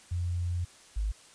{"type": "tone pair in turn", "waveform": "sine", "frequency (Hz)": [87.7, 52.15], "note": ["F2", "G#1"], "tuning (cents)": [8, 8], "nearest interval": "major sixth", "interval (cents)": 900, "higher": "first", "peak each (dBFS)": [-28, -27], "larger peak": "second", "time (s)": [[0.11, 0.65], [0.96, 1.12]], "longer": "first", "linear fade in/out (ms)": 10, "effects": ["white hiss -55 dBFS RMS until 1.34 s", "resampled to 22050 Hz"]}